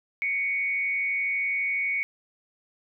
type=tone with frequency modulation; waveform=sine; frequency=2227 Hz; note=C#7; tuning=7 cents sharp; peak=-24 dBFS; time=0.22-2.03 s; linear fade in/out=0 ms; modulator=165 Hz; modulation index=0.43; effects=none